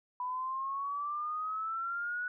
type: exponential sweep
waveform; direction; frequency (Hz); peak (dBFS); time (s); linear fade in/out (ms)
sine; up; 988 to 1480; -33; 0.2-2.28; 2
effects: none